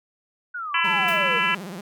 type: exponential sweep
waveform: sine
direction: down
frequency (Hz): 1498 to 456.4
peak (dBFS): -28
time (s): 0.54-1.39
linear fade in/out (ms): 10
type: harmonic tone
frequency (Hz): 334.8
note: E4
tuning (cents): +27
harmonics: 3 / 4 / 5 / 6 / 7 / 8 / 9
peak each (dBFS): -26 / -27 / -26 / -29 / -27 / -26 / -29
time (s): 0.74-1.55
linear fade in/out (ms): 5
type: tone with vibrato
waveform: sawtooth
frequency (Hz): 186.5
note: F#3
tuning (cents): +14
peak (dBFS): -29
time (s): 0.84-1.81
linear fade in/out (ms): 5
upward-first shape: sine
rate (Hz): 17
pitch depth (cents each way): 190
type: noise with exponential decay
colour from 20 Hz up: white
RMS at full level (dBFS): -35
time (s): 1.08-1.34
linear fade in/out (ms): 2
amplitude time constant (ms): 55
effects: none